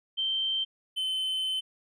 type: tone pair in turn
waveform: sine / triangle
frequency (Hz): 3125 / 3062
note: G7 / G7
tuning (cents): -6 / -41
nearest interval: unison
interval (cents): 35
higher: first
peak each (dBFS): -26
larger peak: neither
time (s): 0.17-0.65 / 0.96-1.61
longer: second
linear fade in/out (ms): 20
effects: none